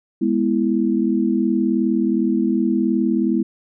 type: chord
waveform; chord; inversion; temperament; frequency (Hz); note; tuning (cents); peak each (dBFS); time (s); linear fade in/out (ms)
sine; E major; first; equal; 207.7 / 246.9 / 329.6; G#3 / B3 / E4; 0 / 0 / 0; -20; 0.21-3.43; 10
effects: none